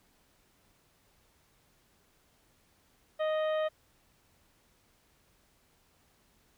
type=harmonic tone; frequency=622 Hz; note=D#5; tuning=1 cent flat; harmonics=1 / 2 / 3 / 4 / 5 / 6; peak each=-28 / -39 / -42 / -52 / -47 / -53 dBFS; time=3.19-3.69 s; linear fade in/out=20 ms; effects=pink hiss -68 dBFS RMS until 6.57 s